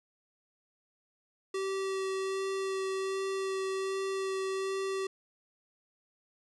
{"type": "tone with vibrato", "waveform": "square", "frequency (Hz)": 385, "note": "G4", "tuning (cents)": -31, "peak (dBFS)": -32, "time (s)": [1.54, 5.07], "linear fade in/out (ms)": 5, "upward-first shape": "sine", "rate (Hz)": 1.3, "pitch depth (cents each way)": 9, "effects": ["resampled to 22050 Hz"]}